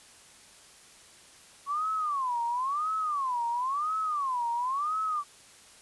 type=tone with vibrato; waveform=sine; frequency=1100 Hz; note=C#6; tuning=14 cents flat; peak=-27 dBFS; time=1.66-5.24 s; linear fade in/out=50 ms; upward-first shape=sine; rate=0.97 Hz; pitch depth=280 cents each way; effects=white hiss -54 dBFS RMS until 5.81 s + resampled to 24000 Hz